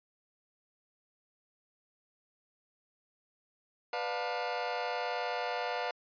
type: chord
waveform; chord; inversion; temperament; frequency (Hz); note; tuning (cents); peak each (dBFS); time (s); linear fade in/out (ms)
sawtooth; B half-diminished seventh; none; just; 493.9 / 592.7 / 711.2 / 889; B4 / D5 / F5 / A5; 0 / +16 / +31 / +18; -34 / -36 / -32 / -36; 3.93-5.91; 2
effects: resampled to 11025 Hz